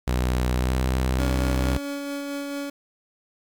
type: tone with pitch glide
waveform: sawtooth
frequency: 62.3 to 64.09 Hz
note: B1 to C2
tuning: +16 to -35 cents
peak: -17 dBFS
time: 0.07-1.78 s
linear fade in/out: 10 ms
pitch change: +49 cents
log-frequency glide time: 0.58-0.75 s
type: tone with tremolo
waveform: 30% pulse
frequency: 282.9 Hz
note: C#4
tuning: 35 cents sharp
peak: -25 dBFS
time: 1.19-2.7 s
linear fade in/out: 5 ms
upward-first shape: sine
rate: 4.5 Hz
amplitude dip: 25%
effects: 9-bit